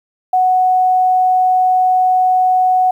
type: tone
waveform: sine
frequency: 740 Hz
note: F#5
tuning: in tune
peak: -9 dBFS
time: 0.33-2.91 s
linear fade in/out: 5 ms
effects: 8-bit